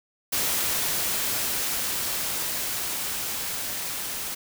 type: noise with level ramp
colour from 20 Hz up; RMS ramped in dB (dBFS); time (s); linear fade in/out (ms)
white; -25 to -32; 0.32-4.35; 10
effects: none